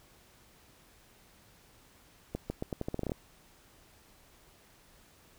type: accelerating click train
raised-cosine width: 2 ms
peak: -20 dBFS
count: 12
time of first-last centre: 2.35-3.119 s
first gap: 150 ms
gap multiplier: 0.83
effects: pink hiss -61 dBFS RMS until 5.38 s